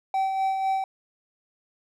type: tone with tremolo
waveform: triangle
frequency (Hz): 770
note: G5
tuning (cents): -31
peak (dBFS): -19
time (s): 0.14-0.84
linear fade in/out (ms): 2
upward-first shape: sine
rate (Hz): 4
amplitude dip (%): 40
effects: none